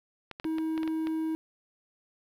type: clicks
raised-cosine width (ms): 0.3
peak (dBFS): -23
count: 8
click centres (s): 0.313 / 0.399 / 0.444 / 0.584 / 0.778 / 0.832 / 0.877 / 1.071
type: tone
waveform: triangle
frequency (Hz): 318.8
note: D#4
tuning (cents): +42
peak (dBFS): -26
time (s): 0.45-1.35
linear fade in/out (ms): 0
effects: 10-bit